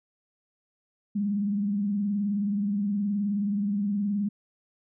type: tone with vibrato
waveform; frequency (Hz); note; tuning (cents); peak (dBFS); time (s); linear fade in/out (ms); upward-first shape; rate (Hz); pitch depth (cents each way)
sine; 203.1; G#3; -38; -24; 1.15-4.29; 10; triangle; 19; 81
effects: none